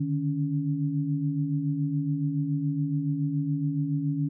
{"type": "tone cluster", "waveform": "sine", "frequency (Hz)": [144.3, 151.4, 280.7], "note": ["D3", "D#3", "C#4"], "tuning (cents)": [-30, -47, 22], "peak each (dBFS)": [-33, -27, -29], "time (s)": [0, 4.29], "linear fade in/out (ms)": 10, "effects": []}